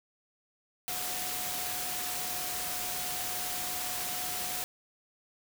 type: tone in noise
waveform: sine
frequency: 727 Hz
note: F#5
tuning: 31 cents flat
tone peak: -43 dBFS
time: 0.88-4.64 s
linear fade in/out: 0 ms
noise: white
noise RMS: -35 dBFS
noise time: 0.88-4.64 s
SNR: -11 dB
effects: none